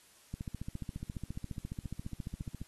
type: click train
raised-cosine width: 5 ms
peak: -26 dBFS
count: 34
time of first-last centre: 0.34-2.616 s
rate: 14.5 Hz
effects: white hiss -62 dBFS RMS until 2.67 s + AAC 32 kbps